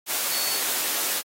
sine tone in noise, 4435 Hz, C#8, in tune, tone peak -30 dBFS, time 0.28-0.61 s, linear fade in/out 50 ms, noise white, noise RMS -26 dBFS, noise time 0.06-1.23 s, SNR -7 dB, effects high-pass 300 Hz 12 dB/octave + AAC 48 kbps

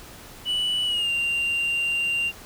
sine tone with pitch glide, 2960 to 2778 Hz, F#7 to F7, 0 to -10 cents, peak -19 dBFS, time 0.45-2.32 s, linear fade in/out 50 ms, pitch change -110 cents, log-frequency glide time 0.85-1.11 s, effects tanh soft clip ceiling -21 dBFS + pink hiss -44 dBFS RMS until 2.45 s

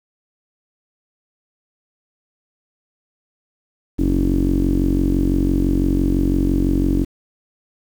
sawtooth tone with low-pass filter, 45.95 Hz, F#1, 11 cents flat, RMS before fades -17 dBFS, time 3.98-7.05 s, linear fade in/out 20 ms, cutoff 300 Hz, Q 9.7, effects 7-bit

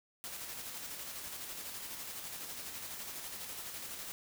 white noise with tremolo, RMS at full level -43 dBFS, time 0.24-4.12 s, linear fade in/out 0 ms, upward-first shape square, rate 12 Hz, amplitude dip 30%, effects none

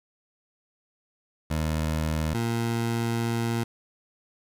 20% pulse tone pair in turn, 78.4 / 116.23 Hz, D#2 / A#2, +14 / -5 cents, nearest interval perfect fifth, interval 681 cents, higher second, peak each -20 dBFS, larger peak neither, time 1.5-2.34 / 2.34-3.64 s, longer second, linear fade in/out 10 ms, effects resampled to 32000 Hz + 8-bit

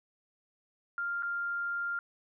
sine tone with dropouts, 1396.9 Hz, F6, in tune, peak -31 dBFS, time 0.98-1.99 s, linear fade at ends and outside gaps 1 ms, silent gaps 1.224-1.231 s, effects none

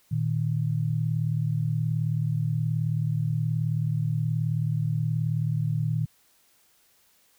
sine tone pair together, 115.82 / 154.6 Hz, A#2 / D#3, -11 / -11 cents, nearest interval perfect fourth, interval 500 cents, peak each -26 dBFS, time 0.11-6.06 s, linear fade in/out 10 ms, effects white hiss -63 dBFS RMS until 7.38 s

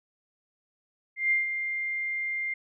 sine tone with ADSR envelope, 2100 Hz, C7, 6 cents sharp, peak -20 dBFS, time 1.16-2.54 s, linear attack 150 ms, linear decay 150 ms, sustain -8 dB, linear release 7 ms, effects none

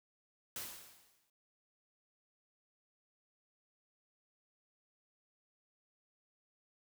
white noise with exponential decay, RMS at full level -41 dBFS, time 0.56-1.3 s, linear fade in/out 2 ms, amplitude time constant 160 ms, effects none

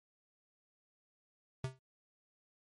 square tone with exponential decay, 130.81 Hz, C3, in tune, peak -33 dBFS, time 1.64-1.79 s, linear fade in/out 2 ms, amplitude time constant 31 ms, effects MP3 48 kbps

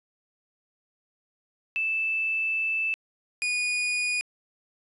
sine / 40% pulse tone pair in turn, 2637 / 2460 Hz, E7 / D#7, 0 / -20 cents, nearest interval minor second, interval 120 cents, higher first, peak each -24 dBFS, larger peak neither, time 1.76-2.94 / 3.42-4.21 s, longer first, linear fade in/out 0 ms, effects resampled to 24000 Hz + 10-bit

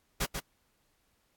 pink noise with echo, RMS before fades -31 dBFS, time 0.2-0.26 s, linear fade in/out 10 ms, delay 140 ms, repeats 1, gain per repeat -5 dB, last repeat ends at 0.4 s, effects pink hiss -73 dBFS RMS until 1.36 s + AAC 64 kbps

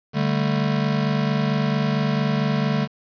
square chord, D suspended fourth, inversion none, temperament just, 146.83 / 195.78 / 220.2 Hz, D3 / G3 / A3, 0 / -2 / +2 cents, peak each -23 / -26 / -25 dBFS, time 0.13-2.88 s, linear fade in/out 50 ms, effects resampled to 11025 Hz + 7-bit

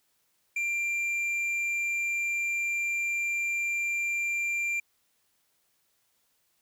sine tone with tanh clipping, 2374 Hz, D7, 18 cents sharp, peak -28 dBFS, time 0.56-4.8 s, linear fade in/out 5 ms, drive 6 dB, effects white hiss -72 dBFS RMS until 6.61 s

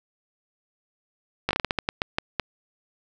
slowing click train, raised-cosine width 0.3 ms, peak -7 dBFS, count 12, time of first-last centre 1.49-2.397 s, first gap 18 ms, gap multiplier 1.28, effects none

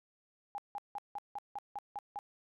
sine tone bursts, 817 Hz, G#5, 29 cents flat, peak -37 dBFS, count 9, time 0.55-2.189 s, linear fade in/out 0 ms, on 31 ms, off 170 ms, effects none

